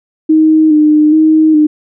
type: tone with vibrato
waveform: sine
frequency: 308.6 Hz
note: D#4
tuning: 14 cents flat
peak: -4 dBFS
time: 0.29-1.67 s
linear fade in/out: 10 ms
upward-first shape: square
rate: 1.2 Hz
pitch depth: 29 cents each way
effects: none